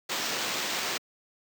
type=noise with sample-and-hold; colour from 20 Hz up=blue; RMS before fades=-31 dBFS; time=0.09-0.98 s; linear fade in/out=10 ms; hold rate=11025 Hz; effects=high-pass 200 Hz 12 dB/octave